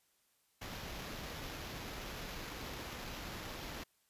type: noise with sample-and-hold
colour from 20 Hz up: pink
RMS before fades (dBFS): -45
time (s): 0.61-3.84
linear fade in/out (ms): 10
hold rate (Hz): 8820
effects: white hiss -75 dBFS RMS until 4.09 s + resampled to 32000 Hz